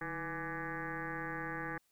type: tone with frequency modulation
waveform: sine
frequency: 1002 Hz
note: B5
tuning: 25 cents sharp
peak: -37 dBFS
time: 0.01-1.78 s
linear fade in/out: 5 ms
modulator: 170 Hz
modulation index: 5.3
effects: white hiss -75 dBFS RMS until 1.91 s